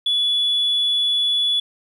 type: tone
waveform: sine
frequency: 3420 Hz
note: A7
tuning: 50 cents flat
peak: -15 dBFS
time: 0.06-1.6 s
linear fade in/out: 5 ms
effects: tanh soft clip ceiling -13 dBFS + 9-bit